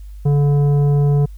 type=tone with tanh clipping; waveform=triangle; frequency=143.9 Hz; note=D3; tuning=35 cents flat; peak=-13 dBFS; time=0.25-1.26 s; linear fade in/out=10 ms; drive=14 dB; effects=added 50 Hz sine -31 dBFS peak until 1.37 s + white hiss -58 dBFS RMS until 1.37 s